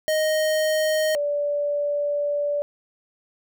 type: tone pair in turn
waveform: square / sine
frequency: 622.3 / 581 Hz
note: D#5 / D5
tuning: 0 / -19 cents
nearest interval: minor second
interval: 119 cents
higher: first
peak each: -20 / -21 dBFS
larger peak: first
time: 0.08-1.15 / 1.15-2.62 s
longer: second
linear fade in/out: 0 ms
effects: none